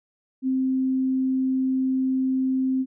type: tone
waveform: sine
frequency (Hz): 261.6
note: C4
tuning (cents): 0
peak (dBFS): -20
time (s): 0.42-2.86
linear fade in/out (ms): 50
effects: none